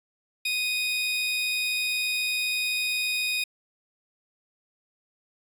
35% pulse tone pair together, 2489 / 3723 Hz, D#7 / A#7, 0 / -3 cents, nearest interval perfect fifth, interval 697 cents, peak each -24 / -29 dBFS, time 0.45-3.44 s, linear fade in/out 5 ms, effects resampled to 32000 Hz

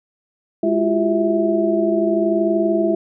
sine tone cluster, 207.5 / 337.8 / 358.5 / 391 / 654 Hz, G#3 / E4 / F4 / G4 / E5, -1 / +42 / +45 / -4 / -14 cents, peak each -23 / -18 / -24 / -26 / -20 dBFS, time 0.63-2.95 s, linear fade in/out 5 ms, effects none

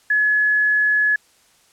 sine tone, 1700 Hz, G#6, 40 cents sharp, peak -14 dBFS, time 0.1-1.16 s, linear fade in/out 5 ms, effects white hiss -56 dBFS RMS until 1.72 s + low-pass 10000 Hz 12 dB/octave

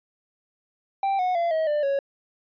triangle tone with pitch steps, 784 / 731.5 / 682.5 / 636.8 / 594.2 / 554.4 Hz, G5 / F#5 / F5 / D#5 / D5 / C#5, 0 / -20 / -40 / +40 / +20 / 0 cents, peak -19 dBFS, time 1.03-1.99 s, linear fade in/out 2 ms, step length 160 ms, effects resampled to 11025 Hz

